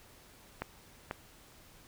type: clicks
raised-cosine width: 0.5 ms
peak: -20 dBFS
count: 2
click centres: 0.62 / 1.111 s
effects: pink hiss -58 dBFS RMS until 1.87 s